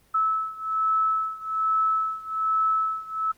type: beating tone pair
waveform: sine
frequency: 1303 / 1304.2 Hz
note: E6 / E6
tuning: -20 / -19 cents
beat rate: 1.2 Hz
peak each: -24 / -26 dBFS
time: 0.14-3.32 s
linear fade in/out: 10 ms
effects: pink hiss -61 dBFS RMS until 3.37 s + Opus 24 kbps